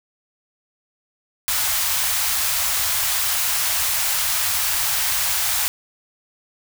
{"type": "band-stop noise", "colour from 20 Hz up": "white", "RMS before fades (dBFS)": -21, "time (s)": [1.48, 5.68], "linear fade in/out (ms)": 0, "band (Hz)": [110, 710], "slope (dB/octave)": 24, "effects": []}